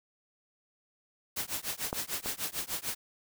white noise with tremolo, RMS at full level -32 dBFS, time 1.36-2.95 s, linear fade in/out 10 ms, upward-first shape triangle, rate 6.7 Hz, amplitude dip 100%
clicks, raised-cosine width 1 ms, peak -17 / -23 dBFS, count 2, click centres 1.929 / 2.26 s
effects none

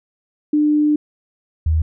sine tone pair in turn, 299.3 / 79.27 Hz, D4 / D#2, +33 / +33 cents, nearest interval octave + major seventh, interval 2300 cents, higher first, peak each -12 / -13 dBFS, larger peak first, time 0.53-0.96 / 1.66-1.82 s, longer first, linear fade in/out 5 ms, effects none

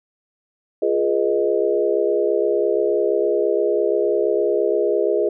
sine chord, F half-diminished seventh, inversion none, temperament equal with one note detuned, 349.2 / 415.3 / 484 / 622.3 Hz, F4 / Ab4 / Cb5 / Eb5, 0 / 0 / -35 / 0 cents, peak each -23 / -19 / -23 / -23 dBFS, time 0.82-5.29 s, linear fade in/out 5 ms, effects none

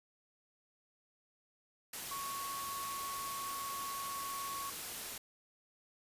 sine tone in noise, 1109 Hz, C#6, in tune, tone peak -40 dBFS, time 2.11-4.7 s, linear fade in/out 5 ms, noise white, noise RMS -43 dBFS, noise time 1.93-5.18 s, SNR 0 dB, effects resampled to 32000 Hz

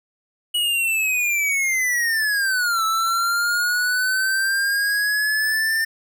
square linear two-way sweep, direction down then up, 2926 to 1310 to 1801 Hz, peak -19 dBFS, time 0.54-5.85 s, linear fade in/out 10 ms, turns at 2.84 s, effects none

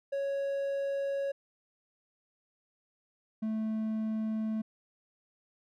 triangle tone pair in turn, 554.4 / 218.9 Hz, C#5 / A3, 0 / -9 cents, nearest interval octave + major third, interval 1609 cents, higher first, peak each -28 dBFS, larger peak neither, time 0.12-1.32 / 3.42-4.62 s, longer neither, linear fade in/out 10 ms, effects none

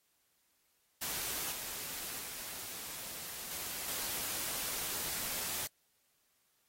white noise with level steps, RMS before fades -38 / -42 / -44 / -41 / -38 dBFS, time 1.01-5.67 s, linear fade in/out 10 ms, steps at 1.52 / 2.2 / 3.51 / 3.88 s, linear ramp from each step 2 ms, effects white hiss -75 dBFS RMS until 6.68 s + AAC 48 kbps

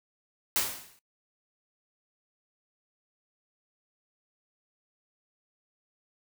white noise with exponential decay, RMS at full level -24 dBFS, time 0.56-0.99 s, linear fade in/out 0 ms, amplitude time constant 92 ms, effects noise-tail reverb RT60 0.1 s tail -19 dB re dry

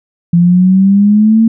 sine exponential sweep, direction up, 170 to 228.1 Hz, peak -4 dBFS, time 0.33-1.48 s, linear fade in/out 5 ms, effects none

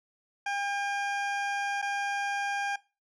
20% pulse tone with dropouts, 804 Hz, G5, 44 cents sharp, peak -24 dBFS, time 0.46-2.76 s, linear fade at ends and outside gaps 5 ms, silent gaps 1.817-1.824 s, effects noise-tail reverb RT60 0.3 s tail -20 dB re dry + low-pass 5000 Hz 12 dB/octave

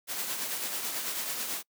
white noise with tremolo, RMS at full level -32 dBFS, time 0.07-1.63 s, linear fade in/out 50 ms, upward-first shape triangle, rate 9.1 Hz, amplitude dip 45%, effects noise-tail reverb RT60 0.1 s tail -26 dB re dry + high-pass 200 Hz 12 dB/octave

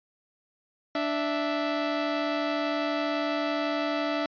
sawtooth tone pair together, 293.7 / 659.3 Hz, D4 / E5, 0 / 0 cents, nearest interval octave + major second, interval 1400 cents, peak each -25 dBFS, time 0.95-4.26 s, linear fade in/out 2 ms, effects resampled to 11025 Hz

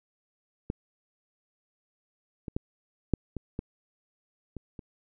clicks, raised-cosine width 3 ms, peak -17 / -23 / -16 / -10 / -21 / -19 / -25 / -28 dBFS, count 8, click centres 0.701 / 2.482 / 2.565 / 3.137 / 3.367 / 3.591 / 4.567 / 4.792 s, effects none

